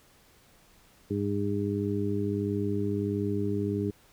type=harmonic tone; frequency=101.5 Hz; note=G#2; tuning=39 cents flat; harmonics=1 / 2 / 3 / 4; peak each=-32 / -32 / -32 / -32 dBFS; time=1.1-3.91 s; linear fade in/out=10 ms; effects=pink hiss -60 dBFS RMS until 4.12 s